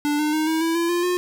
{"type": "tone with pitch steps", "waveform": "square", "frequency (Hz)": [293.7, 302.1, 310.8, 319.7, 328.9, 338.3, 348.1, 358.1], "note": ["D4", "D4", "D#4", "D#4", "E4", "E4", "F4", "F4"], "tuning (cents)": [0, 49, -2, 47, -4, 45, -6, 43], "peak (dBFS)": -20, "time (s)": [0.05, 1.17], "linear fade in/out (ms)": 0, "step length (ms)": 140, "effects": []}